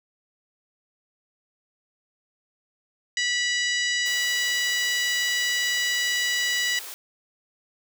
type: harmonic tone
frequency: 978 Hz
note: B5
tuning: 17 cents flat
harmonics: 2 / 3 / 4 / 5 / 6 / 7 / 8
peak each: -25 / -29 / -31 / -33 / -35 / -36 / -37 dBFS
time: 3.17-6.79 s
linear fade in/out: 2 ms
type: high-pass noise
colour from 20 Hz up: white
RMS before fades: -38 dBFS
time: 4.06-6.94 s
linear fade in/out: 0 ms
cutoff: 340 Hz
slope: 48 dB/octave
effects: none